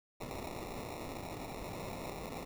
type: noise with sample-and-hold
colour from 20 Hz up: white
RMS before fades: -43 dBFS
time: 0.2-2.45 s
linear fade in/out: 10 ms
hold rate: 1575 Hz
effects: none